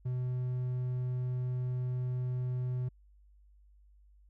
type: tone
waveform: triangle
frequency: 125.7 Hz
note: B2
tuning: 31 cents sharp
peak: -29 dBFS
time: 0.05-2.89 s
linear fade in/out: 10 ms
effects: added 50 Hz sine -58 dBFS peak until 4.29 s